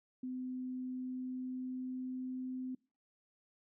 sine tone with pitch glide, 254.9 to 256.5 Hz, C4 to C4, -45 to -34 cents, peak -38 dBFS, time 0.23-2.75 s, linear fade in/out 5 ms, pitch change +11 cents, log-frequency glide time 0.85-2.52 s, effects noise-tail reverb RT60 0.4 s tail -25 dB re dry

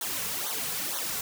white noise with flanger, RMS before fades -32 dBFS, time 0.01-1.21 s, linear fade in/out 2 ms, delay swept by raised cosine 0.39 to 3.29 ms, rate 2.1 Hz, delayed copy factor -0.9, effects none

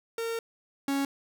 45% pulse tone pair in turn, 458.2 / 276.8 Hz, A#4 / C#4, -30 / -2 cents, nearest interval major sixth, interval 872 cents, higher first, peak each -30 / -26 dBFS, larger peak second, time 0.18-0.39 / 0.88-1.05 s, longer first, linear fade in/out 2 ms, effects none

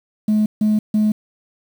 sine tone bursts, 213.4 Hz, G#3, 47 cents sharp, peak -11 dBFS, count 3, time 0.28-1.12 s, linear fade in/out 5 ms, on 180 ms, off 150 ms, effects tanh soft clip ceiling -11 dBFS + 7-bit

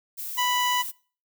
violet noise, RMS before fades -34 dBFS, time 0.17-0.92 s, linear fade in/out 20 ms
harmonic tone, 987.8 Hz, B5, in tune, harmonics 1 / 2 / 3 / 4 / 5 / 6 / 7, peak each -24 / -30 / -28 / -38 / -43 / -38 / -36 dBFS, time 0.37-0.83 s, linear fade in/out 20 ms
effects noise-tail reverb RT60 0.4 s tail -22 dB re dry

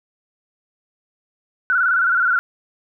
sine tone with vibrato, 1441 Hz, F#6, 46 cents flat, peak -14 dBFS, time 1.7-2.39 s, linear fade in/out 0 ms, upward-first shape square, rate 19 Hz, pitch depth 66 cents each way, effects none

